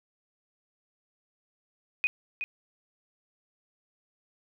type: tone with echo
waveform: sine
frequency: 2489 Hz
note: D#7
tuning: in tune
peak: -22 dBFS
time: 2.04-2.07 s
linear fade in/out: 0 ms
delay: 370 ms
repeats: 1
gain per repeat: -8 dB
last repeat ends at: 2.44 s
effects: none